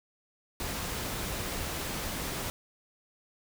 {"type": "noise", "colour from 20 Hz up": "pink", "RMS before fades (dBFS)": -35, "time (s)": [0.6, 2.5], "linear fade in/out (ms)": 0, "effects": []}